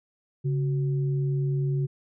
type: tone pair together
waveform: sine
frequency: 139.6 / 370 Hz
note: C#3 / F#4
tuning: +13 / 0 cents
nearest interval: octave + perfect fourth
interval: 1687 cents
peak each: -23 / -35 dBFS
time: 0.44-1.87 s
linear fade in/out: 20 ms
effects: none